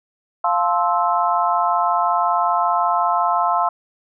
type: chord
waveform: sine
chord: F major seventh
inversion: none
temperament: just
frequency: 698.5 / 873.1 / 1047.7 / 1309.6 Hz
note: F5 / A5 / C6 / E6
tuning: 0 / -14 / +2 / -12 cents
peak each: -20 / -22 / -20 / -22 dBFS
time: 0.44-3.69 s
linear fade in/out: 5 ms
effects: none